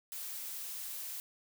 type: noise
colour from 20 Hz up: blue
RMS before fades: -42 dBFS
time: 0.12-1.2 s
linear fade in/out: 0 ms
effects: none